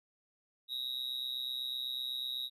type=tone with amplitude modulation; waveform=triangle; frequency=3793 Hz; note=A#7; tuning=29 cents sharp; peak=-30 dBFS; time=0.68-2.5 s; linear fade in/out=50 ms; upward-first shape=sine; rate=128 Hz; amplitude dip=95%; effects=none